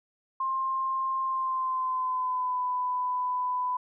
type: tone with pitch glide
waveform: sine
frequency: 1058 to 998.6 Hz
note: C6 to B5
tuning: +19 to +19 cents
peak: -26 dBFS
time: 0.4-3.77 s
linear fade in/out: 5 ms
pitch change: -100 cents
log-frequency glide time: 1.22-2.62 s
effects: none